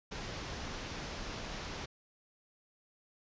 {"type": "low-pass noise", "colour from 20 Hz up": "pink", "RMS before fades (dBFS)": -42, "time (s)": [0.11, 1.86], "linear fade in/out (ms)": 10, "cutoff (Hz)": 6500, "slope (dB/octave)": 48, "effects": ["resampled to 16000 Hz"]}